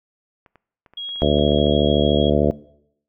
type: clicks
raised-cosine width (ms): 0.5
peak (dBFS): -33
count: 12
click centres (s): 0.462 / 0.557 / 0.862 / 0.936 / 1.091 / 1.159 / 1.206 / 1.388 / 1.481 / 1.518 / 1.586 / 1.666
type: tone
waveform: sine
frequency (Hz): 3298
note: G#7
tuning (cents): -13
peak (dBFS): -27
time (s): 0.97-2.3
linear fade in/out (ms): 5
type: harmonic tone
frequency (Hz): 73.42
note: D2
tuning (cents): 0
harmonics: 1 / 2 / 3 / 4 / 5 / 6 / 7 / 8 / 9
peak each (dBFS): -23 / -23 / -23 / -23 / -23 / -23 / -23 / -23 / -23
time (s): 1.22-2.51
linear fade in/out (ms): 0
effects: noise-tail reverb RT60 0.7 s tail -20 dB re dry